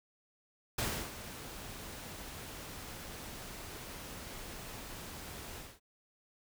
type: noise with ADSR envelope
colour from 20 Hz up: pink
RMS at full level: -33 dBFS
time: 0.78-5.8 s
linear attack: 6 ms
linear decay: 310 ms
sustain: -13 dB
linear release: 220 ms
effects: none